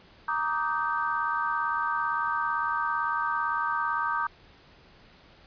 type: chord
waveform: sine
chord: Eb major seventh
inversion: second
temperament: just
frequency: 933.4 / 1166.7 / 1244.5 / 1555.6 Hz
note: Bb5 / D6 / Eb6 / G6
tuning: +2 / -12 / 0 / -14 cents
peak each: -31 dBFS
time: 0.28-4.27 s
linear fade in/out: 5 ms
effects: pink hiss -55 dBFS RMS until 5.46 s + resampled to 11025 Hz